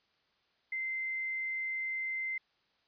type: tone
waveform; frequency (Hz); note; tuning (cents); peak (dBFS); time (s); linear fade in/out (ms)
sine; 2077; C7; -13; -33; 0.72-2.38; 5
effects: white hiss -73 dBFS RMS until 2.87 s + resampled to 11025 Hz